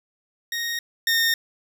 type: tone pair in turn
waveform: 20% pulse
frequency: 1864.7 / 1834.8 Hz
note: A#6 / A#6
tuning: 0 / -28 cents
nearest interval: unison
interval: 28 cents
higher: first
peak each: -20 / -13 dBFS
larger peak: second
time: 0.52-0.79 / 1.07-1.34 s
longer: neither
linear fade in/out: 2 ms
effects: none